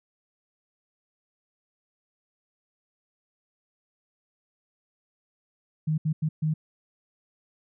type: tone bursts at uneven times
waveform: sine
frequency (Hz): 155.56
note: D#3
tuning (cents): 0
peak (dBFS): -22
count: 4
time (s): 5.87-5.98 / 6.05-6.13 / 6.22-6.29 / 6.42-6.54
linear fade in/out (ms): 10
effects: none